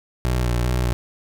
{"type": "tone with vibrato", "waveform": "25% pulse", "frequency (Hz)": 60.9, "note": "B1", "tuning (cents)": -24, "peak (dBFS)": -15, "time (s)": [0.25, 0.93], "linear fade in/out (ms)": 0, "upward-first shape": "square", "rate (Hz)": 2.5, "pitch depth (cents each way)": 28, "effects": []}